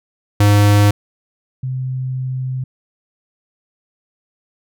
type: tone pair in turn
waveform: square / sine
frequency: 102.8 / 129.52 Hz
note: G#2 / C3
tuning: -17 / -17 cents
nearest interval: major third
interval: 400 cents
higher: second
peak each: -9 / -19 dBFS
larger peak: first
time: 0.4-0.91 / 1.63-2.64 s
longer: second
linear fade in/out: 5 ms
effects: none